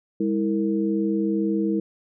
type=tone cluster; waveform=sine; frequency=202.7 / 324.8 / 460.1 Hz; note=G#3 / E4 / A#4; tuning=-42 / -26 / -23 cents; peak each=-24 / -23 / -29 dBFS; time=0.2-1.8 s; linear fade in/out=5 ms; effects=none